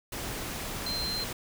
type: tone in noise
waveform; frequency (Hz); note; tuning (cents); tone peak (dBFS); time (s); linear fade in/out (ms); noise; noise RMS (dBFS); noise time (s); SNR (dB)
sine; 4132; C8; -22; -31; 0.86-1.24; 5; pink; -36; 0.12-1.33; +2
effects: none